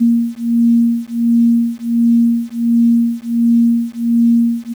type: beating tone pair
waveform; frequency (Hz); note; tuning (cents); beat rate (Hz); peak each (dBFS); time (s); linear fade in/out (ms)
sine; 233.1 / 234.5; A#3 / A#3; 0 / +11; 1.4; -13; 0-4.74; 20
effects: 7-bit